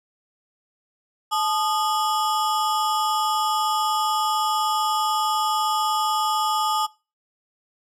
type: ring-modulated tone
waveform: square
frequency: 1046.5 Hz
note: C6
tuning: in tune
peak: -18 dBFS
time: 1.31-6.87 s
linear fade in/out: 20 ms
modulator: 182 Hz
effects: noise-tail reverb RT60 0.3 s tail -21 dB re dry + low-pass 12000 Hz 12 dB/octave